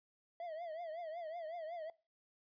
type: tone with vibrato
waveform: triangle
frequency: 659.3 Hz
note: E5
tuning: in tune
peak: -40 dBFS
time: 0.4-1.9 s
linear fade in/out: 2 ms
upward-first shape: triangle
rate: 5.4 Hz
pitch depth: 140 cents each way
effects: noise-tail reverb RT60 0.3 s tail -21 dB re dry + resampled to 11025 Hz